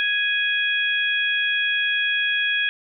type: harmonic tone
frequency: 830.6 Hz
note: G#5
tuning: in tune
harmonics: 2 / 3 / 4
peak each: -22 / -24 / -25 dBFS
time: 0-2.69 s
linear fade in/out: 0 ms
effects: none

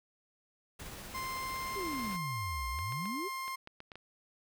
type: noise with tremolo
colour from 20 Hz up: pink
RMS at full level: -45 dBFS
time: 0.79-2.17 s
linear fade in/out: 10 ms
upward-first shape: triangle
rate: 16 Hz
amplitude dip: 25%
type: tone with pitch glide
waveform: 30% pulse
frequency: 1046.5 to 1058 Hz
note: C6 to C6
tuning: 0 to +19 cents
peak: -34 dBFS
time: 1.14-3.56 s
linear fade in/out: 10 ms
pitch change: +19 cents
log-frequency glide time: 1.26-2.27 s
type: exponential two-way sweep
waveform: sine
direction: down then up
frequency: 420 to 58.27 to 420 Hz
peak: -37 dBFS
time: 1.75-3.29 s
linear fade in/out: 20 ms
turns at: 2.69 s
type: clicks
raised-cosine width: 0.3 ms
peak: -31 dBFS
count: 8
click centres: 2.789 / 2.923 / 3.056 / 3.48 / 3.674 / 3.804 / 3.918 / 3.956 s
effects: none

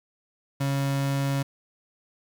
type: tone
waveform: 35% pulse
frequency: 138.3 Hz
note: C#3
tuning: 4 cents flat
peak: -22 dBFS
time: 0.6-1.43 s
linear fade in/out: 10 ms
effects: 9-bit

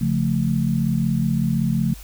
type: chord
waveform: sine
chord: Db augmented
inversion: none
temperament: equal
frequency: 138.59 / 174.61 / 220 Hz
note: Db3 / F3 / A3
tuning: 0 / 0 / 0 cents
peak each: -22 dBFS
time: 0.01-1.94 s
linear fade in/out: 5 ms
effects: added 50 Hz sine -37 dBFS peak until 2.03 s + white hiss -45 dBFS RMS until 2.03 s

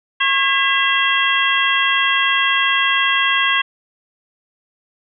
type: harmonic tone with a mistuned harmonic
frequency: 543 Hz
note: C#5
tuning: 36 cents flat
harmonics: 2 / 3 / 4 / 5 / 6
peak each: -20 / -20 / -20 / -20 / -20 dBFS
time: 0.2-3.62 s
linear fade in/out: 10 ms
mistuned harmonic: 4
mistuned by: -140 cents
effects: none

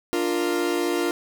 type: chord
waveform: 40% pulse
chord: Bb major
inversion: first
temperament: equal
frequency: 293.7 / 349.2 / 466.2 Hz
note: D4 / F4 / Bb4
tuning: 0 / 0 / 0 cents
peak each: -27 / -23 / -28 dBFS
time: 0.13-1.11 s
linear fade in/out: 0 ms
effects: none

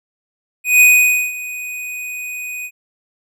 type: tone with ADSR envelope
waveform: square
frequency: 2489 Hz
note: D#7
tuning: in tune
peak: -6 dBFS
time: 0.64-2.71 s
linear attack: 170 ms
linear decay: 510 ms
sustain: -19 dB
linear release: 60 ms
effects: none

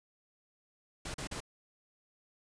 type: noise bursts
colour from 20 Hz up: pink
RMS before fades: -40 dBFS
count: 3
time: 1.05-1.404 s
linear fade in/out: 5 ms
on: 92 ms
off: 39 ms
effects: resampled to 22050 Hz

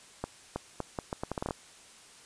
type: accelerating click train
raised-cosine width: 1 ms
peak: -18 dBFS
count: 12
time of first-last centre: 0.24-1.508 s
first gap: 320 ms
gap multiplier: 0.76
effects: white hiss -54 dBFS RMS until 2.25 s + resampled to 22050 Hz

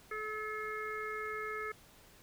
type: harmonic tone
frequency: 430 Hz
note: A4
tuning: 40 cents flat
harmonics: 1 / 3 / 4 / 5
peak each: -42 / -41 / -44 / -44 dBFS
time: 0.11-1.72 s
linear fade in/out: 5 ms
effects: pink hiss -60 dBFS RMS until 2.22 s

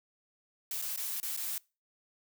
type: noise with dropouts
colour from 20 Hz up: blue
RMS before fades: -36 dBFS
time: 0.71-1.58 s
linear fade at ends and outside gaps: 2 ms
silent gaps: 0.817-0.822 / 0.962-0.974 / 1.201-1.229 / 1.365-1.373 s
effects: noise-tail reverb RT60 0.3 s tail -24 dB re dry

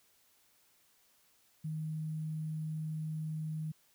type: tone with sample-and-hold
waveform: sine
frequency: 156.3 Hz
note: D#3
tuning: 8 cents sharp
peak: -35 dBFS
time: 1.64-3.72 s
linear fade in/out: 10 ms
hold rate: 11025 Hz
effects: white hiss -69 dBFS RMS until 3.94 s

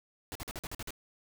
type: noise bursts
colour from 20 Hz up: pink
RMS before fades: -40 dBFS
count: 8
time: 0.32-0.906 s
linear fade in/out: 0 ms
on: 33 ms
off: 46 ms
effects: none

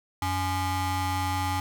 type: ring-modulated tone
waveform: 35% pulse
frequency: 373.5 Hz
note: F#4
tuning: 16 cents sharp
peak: -21 dBFS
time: 0.22-1.6 s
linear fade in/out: 2 ms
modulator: 464 Hz
effects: none

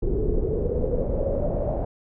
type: noise with low-pass filter sweep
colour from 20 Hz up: brown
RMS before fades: -24 dBFS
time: 0.02-1.85 s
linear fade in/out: 5 ms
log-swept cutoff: 390 to 650 Hz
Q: 8
effects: none

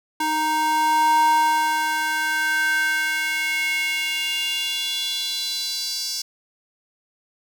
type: tone with high-pass filter sweep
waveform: square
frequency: 311.1 Hz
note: D#4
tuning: in tune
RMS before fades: -22 dBFS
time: 0.2-6.22 s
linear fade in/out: 5 ms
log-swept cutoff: 650 to 5100 Hz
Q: 4.4
effects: none

